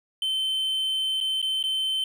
triangle tone with dropouts, 3083 Hz, G7, 29 cents flat, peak -22 dBFS, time 0.22-2.04 s, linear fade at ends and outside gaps 2 ms, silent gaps 1.204-1.21 / 1.417-1.426 / 1.628-1.638 s, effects none

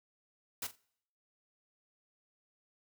white noise with echo, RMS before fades -38 dBFS, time 0.62-0.67 s, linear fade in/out 5 ms, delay 44 ms, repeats 2, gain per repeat -14 dB, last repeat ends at 0.758 s, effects noise-tail reverb RT60 0.7 s tail -25 dB re dry + high-pass 80 Hz 12 dB/octave

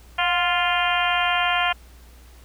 harmonic tone with a mistuned harmonic, 349.2 Hz, F4, in tune, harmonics 2 / 3 / 4 / 5 / 6 / 7 / 8 / 9, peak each -24 / -26 / -26 / -28 / -30 / -28 / -28 / -29 dBFS, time 0.18-1.73 s, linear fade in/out 10 ms, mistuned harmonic 2, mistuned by +37 cents, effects added 60 Hz sine -45 dBFS peak until 2.44 s + pink hiss -53 dBFS RMS until 2.44 s

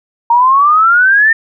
sine exponential sweep, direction up, 925 to 1827 Hz, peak -5 dBFS, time 0.3-1.33 s, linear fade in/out 5 ms, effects none

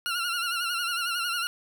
20% pulse tone with vibrato, 1399 Hz, F6, 3 cents sharp, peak -22 dBFS, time 0.06-1.47 s, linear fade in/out 0 ms, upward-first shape sine, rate 11 Hz, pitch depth 64 cents each way, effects none

